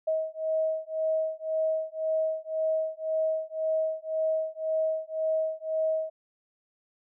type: beating tone pair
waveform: sine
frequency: 634 / 635.9 Hz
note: D#5 / D#5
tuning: +32 / +38 cents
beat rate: 1.9 Hz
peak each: -29 dBFS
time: 0.07-6.1 s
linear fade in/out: 10 ms
effects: none